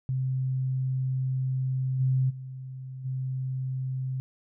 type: tone with level steps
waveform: sine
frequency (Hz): 130.6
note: C3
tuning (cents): -3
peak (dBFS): -25 / -21 / -36 / -28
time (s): 0.09-4.2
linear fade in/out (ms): 0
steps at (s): 1.99 / 2.29 / 3.04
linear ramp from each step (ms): 20
effects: none